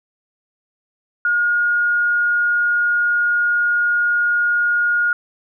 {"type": "tone", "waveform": "sine", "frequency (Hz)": 1431, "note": "F6", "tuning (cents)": 42, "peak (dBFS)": -14, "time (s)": [1.25, 5.13], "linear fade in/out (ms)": 2, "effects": []}